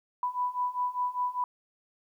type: beating tone pair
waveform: sine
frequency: 987.8 / 992.8 Hz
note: B5 / B5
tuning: 0 / +9 cents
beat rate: 5 Hz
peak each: -32 / -30 dBFS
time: 0.23-1.44 s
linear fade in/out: 2 ms
effects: 11-bit